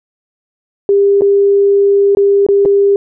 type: tone with dropouts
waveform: sine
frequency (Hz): 400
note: G4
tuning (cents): +35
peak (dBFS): -6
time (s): 0.89-2.96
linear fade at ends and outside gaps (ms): 1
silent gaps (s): 1.21-1.219 / 2.15-2.171 / 2.465-2.487 / 2.652-2.657
effects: none